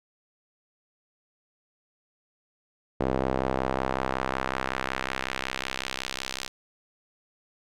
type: tone with band-pass filter sweep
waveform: sawtooth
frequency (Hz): 65.41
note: C2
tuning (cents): 0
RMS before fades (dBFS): -30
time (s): 3-6.48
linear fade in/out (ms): 5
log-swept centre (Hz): 490 to 4600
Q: 0.98
effects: none